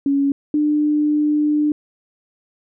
sine tone pair in turn, 279.3 / 298.9 Hz, C#4 / D4, +13 / +31 cents, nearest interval minor second, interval 118 cents, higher second, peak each -14 dBFS, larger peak neither, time 0.06-0.32 / 0.54-1.72 s, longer second, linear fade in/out 2 ms, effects none

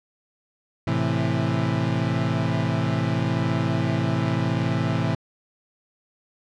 30% pulse chord, A minor, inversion none, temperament equal, 110 / 130.81 / 164.81 Hz, A2 / C3 / E3, 0 / 0 / 0 cents, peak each -23 dBFS, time 0.87-5.15 s, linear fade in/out 5 ms, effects low-pass 4000 Hz 12 dB/octave

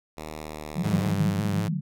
5% pulse tone with pitch glide, 77.5 to 74.9 Hz, D#2 to D2, -6 to +35 cents, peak -24 dBFS, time 0.17-1.13 s, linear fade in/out 5 ms, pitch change -59 cents, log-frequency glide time 0.32-0.99 s
white band-pass noise, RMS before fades -27 dBFS, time 0.75-1.81 s, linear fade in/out 10 ms, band 150 to 200 Hz, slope 96 dB/octave
sawtooth tone with vibrato, 102.7 Hz, G#2, 19 cents flat, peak -23 dBFS, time 0.83-1.69 s, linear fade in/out 20 ms, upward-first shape sine, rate 5.3 Hz, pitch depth 66 cents each way
effects none

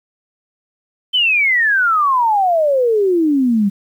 sine exponential sweep, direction down, 3113 to 193.1 Hz, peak -11 dBFS, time 1.13-3.7 s, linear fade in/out 20 ms, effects 8-bit

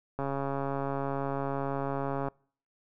click train, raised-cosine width 1 ms, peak -19 dBFS, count 290, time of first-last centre 0.19-2.284 s, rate 138 Hz, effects noise-tail reverb RT60 0.5 s tail -26 dB re dry

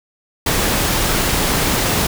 pink noise, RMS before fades -17 dBFS, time 0.46-2.07 s, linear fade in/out 5 ms, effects none

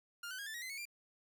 sawtooth tone with pitch steps, 1406 / 1515.6 / 1633.8 / 1761.2 / 1898.6 / 2047 / 2206 / 2378 Hz, F6 / F#6 / G#6 / A6 / A#6 / C7 / C#7 / D7, +11 / +41 / -29 / +1 / +31 / -38 / -9 / +21 cents, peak -39 dBFS, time 0.23-0.854 s, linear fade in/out 5 ms, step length 78 ms, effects none

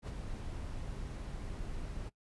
brown noise with ADSR envelope, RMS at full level -37 dBFS, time 0.02-2.1 s, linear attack 60 ms, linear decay 23 ms, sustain -4 dB, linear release 25 ms, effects noise-tail reverb RT60 0.1 s tail -20 dB re dry + resampled to 24000 Hz

